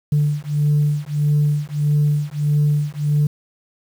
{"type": "beating tone pair", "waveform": "sine", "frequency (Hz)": [146.83, 148.43], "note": ["D3", "D3"], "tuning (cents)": [0, 19], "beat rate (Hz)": 1.6, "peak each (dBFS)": -17, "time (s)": [0.12, 3.27], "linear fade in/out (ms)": 5, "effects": ["tanh soft clip ceiling -10 dBFS", "7-bit"]}